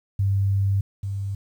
sine tone pair in turn, 98.4 / 98.86 Hz, G2 / G2, +7 / +15 cents, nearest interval unison, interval 8 cents, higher second, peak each -18 / -25 dBFS, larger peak first, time 0.19-0.81 / 1.03-1.35 s, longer first, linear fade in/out 5 ms, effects 9-bit

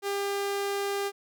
sawtooth tone, 400 Hz, G4, 35 cents sharp, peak -24 dBFS, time 0.02-1.12 s, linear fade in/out 50 ms, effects none

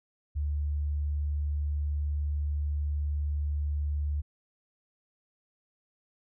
sine tone, 73.42 Hz, D2, in tune, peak -27 dBFS, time 0.35-4.22 s, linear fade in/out 20 ms, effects none

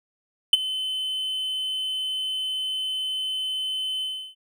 triangle tone with ADSR envelope, 3049 Hz, G7, 49 cents flat, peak -7 dBFS, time 0.53-4.35 s, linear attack 3 ms, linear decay 24 ms, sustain -17 dB, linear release 330 ms, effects none

